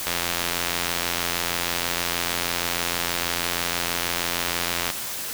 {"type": "click train", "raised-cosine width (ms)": 0.2, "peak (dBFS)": -6, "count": 418, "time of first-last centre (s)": [0.07, 4.902], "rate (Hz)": 86.3, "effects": ["white hiss -31 dBFS RMS until 5.33 s"]}